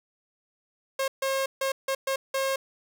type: tone bursts at uneven times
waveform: sawtooth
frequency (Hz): 538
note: C5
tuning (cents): +48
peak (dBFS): -21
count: 6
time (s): 0.99-1.08 / 1.22-1.46 / 1.61-1.72 / 1.88-1.95 / 2.07-2.16 / 2.34-2.56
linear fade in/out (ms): 5
effects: none